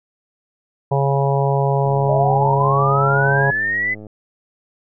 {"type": "harmonic tone", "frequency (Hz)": 138.59, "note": "C#3", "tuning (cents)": 0, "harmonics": [1, 3, 4, 5, 6, 7], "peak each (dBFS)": [-17, -22, -23, -24, -25, -25], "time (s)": [0.91, 3.51], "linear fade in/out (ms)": 10}
{"type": "click train", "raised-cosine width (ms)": 2, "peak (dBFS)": -24, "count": 235, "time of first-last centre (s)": [1.86, 4.068], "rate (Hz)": 106}
{"type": "linear sweep", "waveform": "sine", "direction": "up", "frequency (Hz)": [587.3, 2036], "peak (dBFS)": -17, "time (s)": [2.08, 3.95], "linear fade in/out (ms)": 20}
{"effects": []}